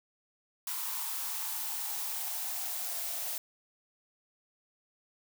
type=noise with high-pass filter sweep; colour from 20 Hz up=blue; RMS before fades=-36 dBFS; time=0.67-3.38 s; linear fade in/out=2 ms; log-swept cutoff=1000 to 640 Hz; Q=5.7; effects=none